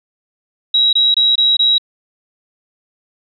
sine tone bursts, 3856 Hz, B7, 42 cents flat, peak -9 dBFS, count 5, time 0.74-1.782 s, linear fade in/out 5 ms, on 190 ms, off 23 ms, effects none

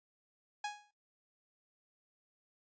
sawtooth tone with exponential decay, 830.6 Hz, G#5, in tune, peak -30 dBFS, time 0.64-0.91 s, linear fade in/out 5 ms, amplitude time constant 57 ms, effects noise-tail reverb RT60 0.2 s tail -17 dB re dry + resampled to 16000 Hz

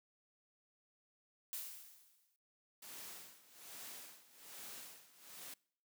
blue noise with exponential decay, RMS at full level -42 dBFS, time 1.53-2.36 s, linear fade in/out 0 ms, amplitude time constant 180 ms
white noise with tremolo, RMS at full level -50 dBFS, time 2.82-5.54 s, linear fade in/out 5 ms, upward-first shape sine, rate 1.2 Hz, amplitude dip 85%
effects noise-tail reverb RT60 0.6 s tail -25 dB re dry + high-pass 150 Hz 12 dB/octave

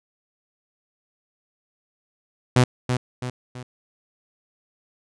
sawtooth tone with echo, 125.2 Hz, B2, 24 cents sharp, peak -9 dBFS, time 2.56-2.64 s, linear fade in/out 5 ms, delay 330 ms, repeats 3, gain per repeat -7 dB, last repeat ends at 3.63 s, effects resampled to 22050 Hz

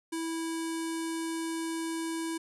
square tone with low-pass filter, 327.6 Hz, E4, 11 cents flat, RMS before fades -34 dBFS, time 0.12-2.38 s, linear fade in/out 10 ms, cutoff 9500 Hz, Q 3.1, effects none

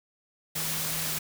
sine tone in noise, 159 Hz, D#3, 38 cents sharp, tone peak -39 dBFS, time 0.55-1.19 s, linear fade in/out 10 ms, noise white, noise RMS -31 dBFS, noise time 0.55-1.19 s, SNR -11 dB, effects none

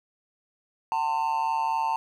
triangle tone with amplitude modulation, 898 Hz, A5, 35 cents sharp, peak -18 dBFS, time 0.92-1.96 s, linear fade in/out 0 ms, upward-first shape sine, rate 144 Hz, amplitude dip 80%, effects none

